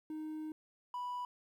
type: tone pair in turn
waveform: triangle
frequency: 310.5 / 985.2 Hz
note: D#4 / B5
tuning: -3 / -5 cents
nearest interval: octave + minor sixth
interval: 1998 cents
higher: second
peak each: -37 / -35 dBFS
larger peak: second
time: 0.1-0.52 / 0.94-1.25 s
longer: first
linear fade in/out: 2 ms
effects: tanh soft clip ceiling -31 dBFS + 12-bit